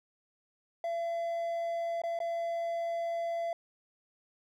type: tone with dropouts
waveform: triangle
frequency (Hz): 676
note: E5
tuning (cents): +43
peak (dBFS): -29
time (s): 0.84-3.53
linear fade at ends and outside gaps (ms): 2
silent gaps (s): 2.018-2.036 / 2.19-2.202
effects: none